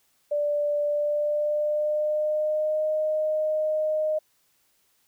sine tone with pitch glide, 587 to 618 Hz, D5 to D#5, -1 to -12 cents, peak -22 dBFS, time 0.31-4.19 s, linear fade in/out 10 ms, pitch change +89 cents, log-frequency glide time 0.84-2.85 s, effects white hiss -67 dBFS RMS until 5.07 s

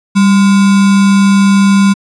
sine tone with sample-and-hold, 196.8 Hz, G3, 7 cents sharp, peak -4 dBFS, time 0.15-1.94 s, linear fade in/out 20 ms, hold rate 1225 Hz, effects resampled to 22050 Hz

